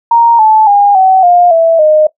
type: tone with pitch steps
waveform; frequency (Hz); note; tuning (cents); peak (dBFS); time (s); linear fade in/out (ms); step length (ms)
sine; 932.3 / 869.9 / 811.6 / 757.3 / 706.6 / 659.2 / 615.1; A#5 / A5 / G#5 / F#5 / F5 / E5 / D#5; 0 / -20 / -40 / +40 / +20 / 0 / -20; -3; 0.11-2.07; 5; 280
effects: noise-tail reverb RT60 0.1 s tail -18 dB re dry